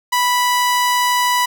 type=tone; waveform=sawtooth; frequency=986 Hz; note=B5; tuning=3 cents flat; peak=-10 dBFS; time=0.12-1.46 s; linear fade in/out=10 ms; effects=none